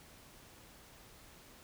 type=silence; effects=pink hiss -58 dBFS RMS until 1.63 s